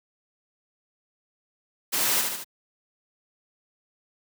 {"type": "noise with echo", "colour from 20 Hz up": "white", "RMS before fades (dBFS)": -25, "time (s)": [1.92, 2.22], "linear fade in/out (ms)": 20, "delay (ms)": 75, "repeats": 3, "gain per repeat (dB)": -4, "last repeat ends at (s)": 2.445, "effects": ["high-pass 150 Hz 12 dB/octave"]}